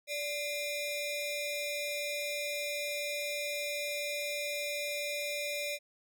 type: ring-modulated tone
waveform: sawtooth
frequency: 1499 Hz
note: F#6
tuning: 22 cents sharp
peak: -27 dBFS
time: 0.07-5.79 s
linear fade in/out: 50 ms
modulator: 916 Hz
effects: none